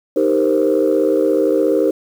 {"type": "chord", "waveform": "sine", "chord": "C minor seventh", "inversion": "first", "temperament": "equal", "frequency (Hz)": [311.1, 392, 466.2, 523.3], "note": ["Eb4", "G4", "Bb4", "C5"], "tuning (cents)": [0, 0, 0, 0], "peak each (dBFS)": -17, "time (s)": [0.16, 1.91], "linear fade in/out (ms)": 5, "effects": ["tanh soft clip ceiling -5 dBFS", "7-bit"]}